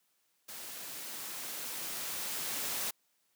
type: noise with level ramp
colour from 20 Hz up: white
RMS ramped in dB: -45 to -35 dBFS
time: 0.48-2.91 s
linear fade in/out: 10 ms
effects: white hiss -75 dBFS RMS until 3.35 s + high-pass 150 Hz 12 dB/octave